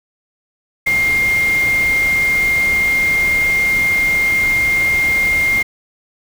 sine tone in noise, 2118 Hz, C7, 21 cents sharp, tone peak -12 dBFS, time 0.86-5.63 s, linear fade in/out 10 ms, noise pink, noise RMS -27 dBFS, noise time 0.86-5.63 s, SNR +12 dB, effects none

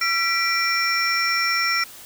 triangle tone cluster, 1355 / 1965 / 2350 / 5470 Hz, E6 / B6 / D7 / F8, +47 / -9 / +1 / -37 cents, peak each -23 dBFS, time 0.01-1.84 s, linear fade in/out 5 ms, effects white hiss -42 dBFS RMS until 2.05 s

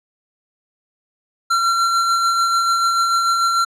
square tone with tremolo, 1364 Hz, F6, 41 cents flat, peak -14 dBFS, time 1.5-3.65 s, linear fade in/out 10 ms, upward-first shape sine, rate 6.8 Hz, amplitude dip 30%, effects low-pass 8000 Hz 12 dB/octave

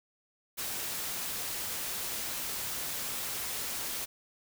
white noise, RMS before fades -36 dBFS, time 0.57-4.06 s, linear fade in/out 20 ms, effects none

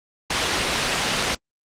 white low-pass noise, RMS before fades -22 dBFS, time 0.3-1.35 s, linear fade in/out 5 ms, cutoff 4300 Hz, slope 12 dB/octave, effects low-pass 11000 Hz 12 dB/octave + Opus 24 kbps

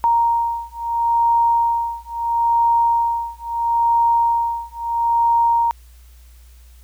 sine beating tone pair, 932.3 / 933.05 Hz, A#5 / A#5, 0 / +1 cents, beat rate 0.75 Hz, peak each -18 dBFS, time 0.04-5.71 s, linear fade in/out 0 ms, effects added 60 Hz sine -42 dBFS peak until 6.83 s + white hiss -55 dBFS RMS until 6.83 s

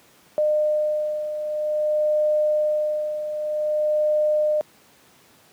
sine beating tone pair, 606 / 606.52 Hz, D#5 / D#5, -46 / -44 cents, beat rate 0.52 Hz, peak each -20 / -27 dBFS, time 0.38-4.61 s, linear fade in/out 0 ms, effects pink hiss -54 dBFS RMS until 5.52 s + high-pass 150 Hz 12 dB/octave

